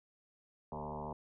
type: tone with frequency modulation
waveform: sine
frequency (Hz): 538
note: C5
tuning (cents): +48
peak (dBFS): -39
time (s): 0.72-1.13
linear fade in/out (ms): 2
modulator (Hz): 74.6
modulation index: 6.2
effects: none